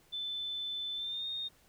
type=tone with pitch glide; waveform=sine; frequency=3520 to 3686 Hz; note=A7 to A#7; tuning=0 to -20 cents; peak=-35 dBFS; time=0.12-1.49 s; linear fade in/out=20 ms; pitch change=+80 cents; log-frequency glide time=0.95-1.27 s; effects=pink hiss -65 dBFS RMS until 1.68 s